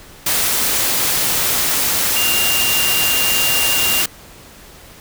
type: tone in noise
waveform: sine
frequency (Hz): 2794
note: F7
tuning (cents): 0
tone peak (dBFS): -18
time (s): 2.16-4.02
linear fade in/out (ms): 5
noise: white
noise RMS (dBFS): -17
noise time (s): 0.26-4.06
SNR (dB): -4
effects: pink hiss -41 dBFS RMS until 5 s